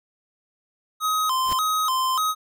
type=tone with vibrato; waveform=square; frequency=1145 Hz; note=D6; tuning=44 cents flat; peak=-21 dBFS; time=1-2.35 s; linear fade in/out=50 ms; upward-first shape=square; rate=1.7 Hz; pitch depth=170 cents each way
type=noise with exponential growth; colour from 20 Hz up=pink; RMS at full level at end=-29 dBFS; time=1.39-1.53 s; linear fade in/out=1 ms; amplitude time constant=29 ms
effects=none